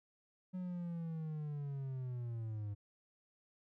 triangle linear sweep, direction down, 185 to 100.6 Hz, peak -37 dBFS, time 0.53-2.75 s, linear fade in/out 20 ms, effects none

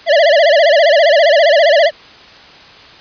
square tone with vibrato, 622.3 Hz, D#5, in tune, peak -7 dBFS, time 0.06-1.91 s, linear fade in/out 50 ms, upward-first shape sine, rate 15 Hz, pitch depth 170 cents each way, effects white hiss -38 dBFS RMS until 3 s + resampled to 11025 Hz

